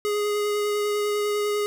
square tone with vibrato, 415.3 Hz, G#4, in tune, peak -23 dBFS, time 0.05-1.66 s, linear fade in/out 0 ms, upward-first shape sine, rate 10 Hz, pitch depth 11 cents each way, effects none

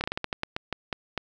slowing click train, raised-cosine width 0.3 ms, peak -12 dBFS, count 12, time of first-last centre 0.01-1.177 s, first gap 29 ms, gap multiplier 1.24, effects none

